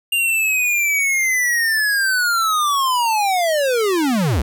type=linear sweep; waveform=square; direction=down; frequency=2808 to 54.2 Hz; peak=-16 dBFS; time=0.12-4.42 s; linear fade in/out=5 ms; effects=none